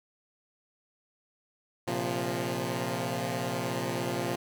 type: chord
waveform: 10% pulse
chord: Bb suspended second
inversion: none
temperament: equal with one note detuned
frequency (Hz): 116.54 / 133.33 / 174.61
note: Bb2 / C3 / F3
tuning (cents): 0 / +33 / 0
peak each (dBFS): -26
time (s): 1.87-4.36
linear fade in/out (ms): 10
effects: none